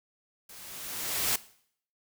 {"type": "noise with level ramp", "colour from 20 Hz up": "white", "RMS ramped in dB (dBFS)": [-49, -26], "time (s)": [0.49, 1.36], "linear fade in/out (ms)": 5, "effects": ["noise-tail reverb RT60 0.6 s tail -18 dB re dry"]}